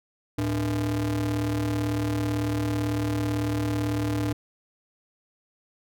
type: ring-modulated tone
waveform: square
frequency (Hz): 92.5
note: F#2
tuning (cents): 0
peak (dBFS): -22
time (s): 0.38-4.33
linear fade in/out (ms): 5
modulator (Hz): 204
effects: none